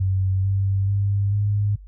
sine tone with pitch steps, 95 / 97.5 / 100.07 / 102.7 Hz, F#2 / G2 / G2 / G#2, +46 / -9 / +36 / -19 cents, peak -18 dBFS, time 0-1.76 s, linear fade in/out 10 ms, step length 440 ms, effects noise-tail reverb RT60 0.1 s tail -26 dB re dry + added 49 Hz sine -39 dBFS peak until 1.87 s

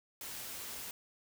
white noise, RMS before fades -44 dBFS, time 0.21-0.91 s, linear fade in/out 2 ms, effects none

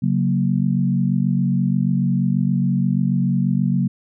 sine chord, F# major, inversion second, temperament equal, 138.59 / 185 / 233.1 Hz, C#3 / F#3 / A#3, 0 / 0 / 0 cents, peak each -20 / -19 / -22 dBFS, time 0.02-3.88 s, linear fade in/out 10 ms, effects none

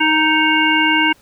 harmonic tone with a mistuned harmonic, 311.1 Hz, D#4, in tune, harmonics 1 / 3 / 5 / 7 / 9, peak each -18 / -18 / -18 / -18 / -18 dBFS, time 0-1.13 s, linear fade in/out 10 ms, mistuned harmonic 7, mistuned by +22 cents, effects pink hiss -52 dBFS RMS until 1.21 s

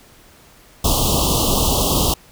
pink band-stop noise, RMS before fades -17 dBFS, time 0.84-2.14 s, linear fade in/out 5 ms, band 1200 to 2800 Hz, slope 96 dB/octave, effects pink hiss -48 dBFS RMS until 2.31 s

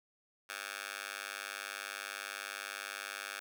10% pulse tone with high-pass filter, 100 Hz, G2, 35 cents sharp, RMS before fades -43 dBFS, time 0.49-3.4 s, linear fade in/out 5 ms, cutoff 1500 Hz, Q 1.2, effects none

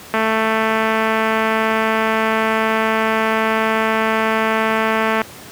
click train, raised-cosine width 0.5 ms, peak -3 dBFS, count 1123, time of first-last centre 0.14-5.217 s, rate 221 Hz, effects pink hiss -37 dBFS RMS until 5.51 s + high-pass 100 Hz 12 dB/octave

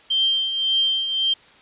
sine tone with tremolo, 3152 Hz, G7, 9 cents sharp, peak -15 dBFS, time 0.1-1.34 s, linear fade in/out 10 ms, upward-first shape triangle, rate 1.8 Hz, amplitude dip 60%, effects white hiss -50 dBFS RMS until 1.61 s + resampled to 8000 Hz

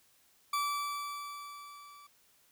40% pulse tone with level ramp, 1158 Hz, D6, 25 cents flat, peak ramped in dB -28 to -52 dBFS, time 0.53-2.07 s, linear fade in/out 5 ms, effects white hiss -67 dBFS RMS until 2.51 s

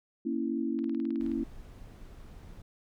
sine chord, A# diminished, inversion none, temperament equal, 233.1 / 277.2 / 329.6 Hz, A#3 / C#4 / E4, 0 / 0 / 0 cents, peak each -33 dBFS, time 0.25-1.44 s, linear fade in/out 10 ms
click train, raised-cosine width 0.3 ms, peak -36 dBFS, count 11, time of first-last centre 0.79-1.316 s, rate 19 Hz
brown noise, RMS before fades -47 dBFS, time 1.2-2.62 s, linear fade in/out 5 ms
effects none

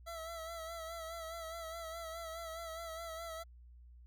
25% pulse tone with vibrato, 659.3 Hz, E5, in tune, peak -39 dBFS, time 0.06-3.44 s, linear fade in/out 20 ms, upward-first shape sine, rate 4.8 Hz, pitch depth 44 cents each way, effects added 60 Hz sine -54 dBFS peak until 4.06 s

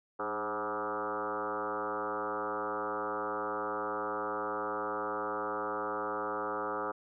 sine tone with frequency modulation, 855 Hz, A5, 50 cents flat, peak -32 dBFS, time 0.19-6.92 s, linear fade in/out 10 ms, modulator 110 Hz, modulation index 4.7, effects none

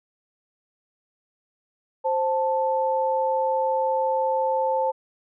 sine tone pair together, 525.7 / 880 Hz, C5 / A5, +8 / 0 cents, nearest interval major sixth, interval 892 cents, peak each -23 dBFS, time 2.04-4.92 s, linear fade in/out 20 ms, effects none

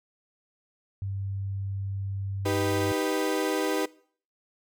sine tone, 98 Hz, G2, in tune, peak -29 dBFS, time 1.02-2.92 s, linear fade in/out 0 ms
35% pulse chord, Eb augmented, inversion none, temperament equal, 311.1 / 392 / 493.9 Hz, Eb4 / G4 / B4, 0 / 0 / 0 cents, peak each -28 dBFS, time 2.45-3.86 s, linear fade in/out 10 ms
effects noise-tail reverb RT60 0.5 s tail -21 dB re dry

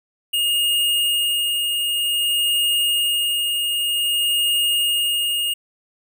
square tone with tremolo, 2848 Hz, F7, 33 cents sharp, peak -17 dBFS, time 0.33-5.54 s, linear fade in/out 10 ms, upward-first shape sine, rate 0.53 Hz, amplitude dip 30%, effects none

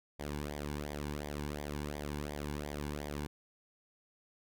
sawtooth tone with flanger, 73.42 Hz, D2, in tune, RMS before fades -40 dBFS, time 0.19-3.27 s, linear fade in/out 10 ms, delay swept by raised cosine 0.72 to 1.61 ms, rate 2.8 Hz, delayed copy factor -0.75, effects none

